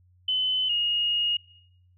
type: tone pair in turn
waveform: sine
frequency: 3030 / 2865 Hz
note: F#7 / F7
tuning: +40 / +44 cents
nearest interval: minor second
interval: 96 cents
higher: first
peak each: -22 dBFS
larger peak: neither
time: 0.28-0.69 / 0.69-1.37 s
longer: second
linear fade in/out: 5 ms
effects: noise-tail reverb RT60 0.8 s tail -22 dB re dry + added 90 Hz sine -57 dBFS peak until 1.97 s